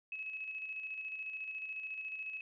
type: tone with tremolo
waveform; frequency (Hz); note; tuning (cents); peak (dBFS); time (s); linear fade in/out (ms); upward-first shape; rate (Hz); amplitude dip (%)
sine; 2576; E7; -41; -38; 0.12-2.41; 2; square; 14; 40
effects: none